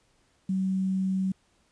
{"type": "tone with quantisation", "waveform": "sine", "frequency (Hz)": 189.6, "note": "F#3", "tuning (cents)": 43, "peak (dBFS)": -24, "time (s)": [0.49, 1.32], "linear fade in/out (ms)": 5, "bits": 9, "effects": ["pink hiss -67 dBFS RMS until 1.71 s", "resampled to 22050 Hz"]}